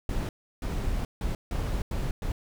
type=noise bursts at uneven times; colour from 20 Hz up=brown; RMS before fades=-29 dBFS; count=6; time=0.09-0.29 / 0.62-1.05 / 1.21-1.35 / 1.51-1.82 / 1.91-2.11 / 2.22-2.32 s; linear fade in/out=2 ms; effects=none